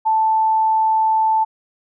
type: tone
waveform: sine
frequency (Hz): 880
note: A5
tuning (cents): 0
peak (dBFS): -13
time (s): 0.05-1.45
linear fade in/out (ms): 20
effects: none